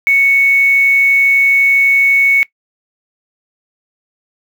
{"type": "tone with quantisation", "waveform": "sine", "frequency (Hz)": 2217, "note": "C#7", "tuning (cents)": 0, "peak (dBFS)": -7, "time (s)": [0.07, 2.43], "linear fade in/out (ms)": 0, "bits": 5, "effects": ["noise-tail reverb RT60 0.1 s tail -21 dB re dry"]}